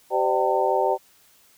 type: harmonic tone with a mistuned harmonic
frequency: 128.8 Hz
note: C3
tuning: 27 cents flat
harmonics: 3 / 4 / 5 / 6 / 7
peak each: -25 / -25 / -25 / -25 / -25 dBFS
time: 0.1-0.98 s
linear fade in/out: 50 ms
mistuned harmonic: 5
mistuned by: -120 cents
effects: white hiss -57 dBFS RMS until 1.57 s